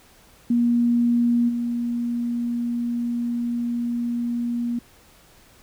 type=tone with level steps; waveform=sine; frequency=238.1 Hz; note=A#3; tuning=37 cents sharp; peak=-16 / -22 dBFS; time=0.5-4.79 s; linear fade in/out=5 ms; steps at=1.48 s; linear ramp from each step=20 ms; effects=pink hiss -53 dBFS RMS until 5.62 s